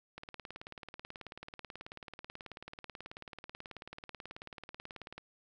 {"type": "click train", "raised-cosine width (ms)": 0.3, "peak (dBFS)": -29, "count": 93, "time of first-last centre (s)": [0.18, 5.18], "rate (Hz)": 18.4, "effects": []}